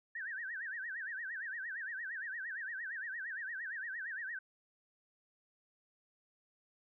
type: tone with vibrato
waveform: sine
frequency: 1700 Hz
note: G#6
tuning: 40 cents sharp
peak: -39 dBFS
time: 0.15-4.39 s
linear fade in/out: 5 ms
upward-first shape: sine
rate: 8.7 Hz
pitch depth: 200 cents each way
effects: none